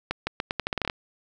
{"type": "accelerating click train", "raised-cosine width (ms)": 0.3, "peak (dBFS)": -10, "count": 12, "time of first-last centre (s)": [0.11, 0.899], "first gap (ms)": 160, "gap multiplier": 0.82, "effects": []}